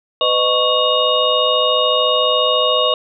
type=tone cluster; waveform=sine; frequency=505 / 619 / 1111 / 2868 / 3699 Hz; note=B4 / D#5 / C#6 / F7 / A#7; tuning=+39 / -9 / +4 / +45 / -14 cents; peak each=-19 dBFS; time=0.21-2.94 s; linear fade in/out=2 ms; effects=none